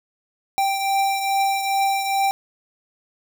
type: beating tone pair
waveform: square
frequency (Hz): 784 / 786.4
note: G5 / G5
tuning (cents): 0 / +5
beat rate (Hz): 2.4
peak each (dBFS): -20 / -28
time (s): 0.58-2.31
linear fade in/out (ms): 0
effects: none